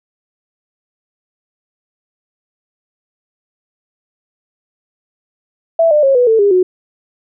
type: tone with pitch steps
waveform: sine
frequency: 661 / 599.2 / 543.1 / 492.3 / 446.3 / 404.5 / 366.7 Hz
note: E5 / D5 / C#5 / B4 / A4 / G#4 / F#4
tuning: +5 / +35 / -36 / -6 / +25 / -46 / -15 cents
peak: -7 dBFS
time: 5.79-6.63 s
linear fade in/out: 5 ms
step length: 120 ms
effects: none